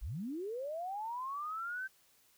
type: linear sweep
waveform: sine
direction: up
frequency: 33.33 to 1568 Hz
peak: -37 dBFS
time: 0.01-1.88 s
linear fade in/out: 20 ms
effects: white hiss -68 dBFS RMS until 2.37 s